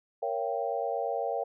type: chord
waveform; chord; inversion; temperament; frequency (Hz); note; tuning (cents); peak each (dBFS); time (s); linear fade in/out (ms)
sine; G half-diminished seventh; first; equal with one note detuned; 466.2 / 554.4 / 684.1 / 784; Bb4 / Db5 / F5 / G5; 0 / 0 / -36 / 0; -34; 0.22-1.44; 10
effects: none